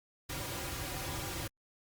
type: noise with comb filter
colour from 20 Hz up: pink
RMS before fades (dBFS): -39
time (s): 0.29-1.48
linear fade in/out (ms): 10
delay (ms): 4.6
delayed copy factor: -0.85
effects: Opus 48 kbps

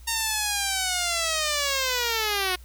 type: linear sweep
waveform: 5% pulse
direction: down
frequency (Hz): 923 to 359.6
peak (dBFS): -12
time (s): 0.07-2.56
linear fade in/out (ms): 10
effects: added 60 Hz sine -43 dBFS peak until 2.64 s + white hiss -56 dBFS RMS until 2.64 s

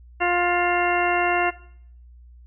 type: harmonic tone with a mistuned harmonic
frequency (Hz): 352.3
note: F4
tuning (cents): +15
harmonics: 1 / 2 / 3 / 4 / 5 / 6 / 8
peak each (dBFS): -25 / -23 / -28 / -28 / -29 / -28 / -27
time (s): 0.2-1.51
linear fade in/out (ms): 20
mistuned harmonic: 8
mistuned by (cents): -43
effects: noise-tail reverb RT60 0.6 s tail -17 dB re dry + added 60 Hz sine -44 dBFS peak until 2.46 s

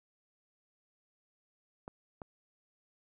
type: clicks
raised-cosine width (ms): 1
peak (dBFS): -29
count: 2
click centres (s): 1.879 / 2.218
effects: none

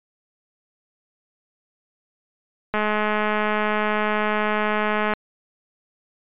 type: click train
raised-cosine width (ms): 0.5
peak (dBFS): -8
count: 509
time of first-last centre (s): 2.74-5.136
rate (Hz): 212
effects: resampled to 8000 Hz

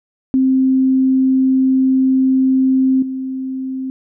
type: tone with level steps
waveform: sine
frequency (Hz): 262.5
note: C4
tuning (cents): +6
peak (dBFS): -10 / -20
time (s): 0.34-3.9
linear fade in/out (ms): 0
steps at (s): 3.02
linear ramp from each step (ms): 5
effects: none

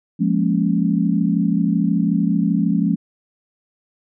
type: chord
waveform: sine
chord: Bb minor seventh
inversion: second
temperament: equal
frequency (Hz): 174.61 / 207.7 / 233.1 / 277.2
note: F3 / Ab3 / Bb3 / Db4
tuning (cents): 0 / 0 / 0 / 0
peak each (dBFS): -19 / -19 / -24 / -22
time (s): 0.19-2.96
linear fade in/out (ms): 20
effects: none

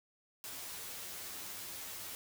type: noise with comb filter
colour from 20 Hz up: white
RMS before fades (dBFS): -45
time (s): 0.44-2.15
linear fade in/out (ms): 0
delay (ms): 11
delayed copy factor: +0.95
effects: none

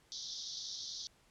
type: band-pass noise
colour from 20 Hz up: white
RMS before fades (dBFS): -44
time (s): 0.12-1.07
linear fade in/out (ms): 0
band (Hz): 3400 to 6100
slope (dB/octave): 96
effects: pink hiss -68 dBFS RMS until 1.3 s + low-pass 10000 Hz 12 dB/octave

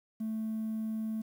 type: tone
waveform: triangle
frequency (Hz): 220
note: A3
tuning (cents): 0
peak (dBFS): -29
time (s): 0.2-1.22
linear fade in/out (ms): 10
effects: tanh soft clip ceiling -28 dBFS + 10-bit

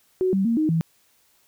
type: tone with pitch steps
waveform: sine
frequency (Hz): 371.5 / 193.1 / 231 / 310.6 / 163.1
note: F#4 / G3 / A#3 / D#4 / E3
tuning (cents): +7 / -26 / -16 / -3 / -18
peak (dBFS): -18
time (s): 0.21-0.81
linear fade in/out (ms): 0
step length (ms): 120
effects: white hiss -62 dBFS RMS until 1.47 s

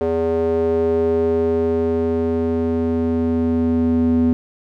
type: tone with band-pass filter sweep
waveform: square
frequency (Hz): 82.4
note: E2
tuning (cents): 0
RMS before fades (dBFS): -18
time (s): 0.01-4.33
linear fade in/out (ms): 0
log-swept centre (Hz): 470 to 270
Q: 4
effects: none

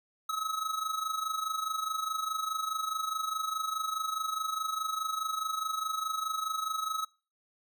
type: tone with amplitude modulation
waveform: square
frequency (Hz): 1283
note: E6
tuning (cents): -47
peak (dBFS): -29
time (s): 0.29-7.05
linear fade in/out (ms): 5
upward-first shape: sine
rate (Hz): 24.8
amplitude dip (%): 70
effects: noise-tail reverb RT60 0.4 s tail -25 dB re dry

